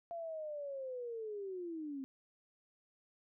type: linear sweep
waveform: sine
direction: down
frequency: 688 to 261.6 Hz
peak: -40 dBFS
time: 0.11-2.04 s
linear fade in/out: 0 ms
effects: none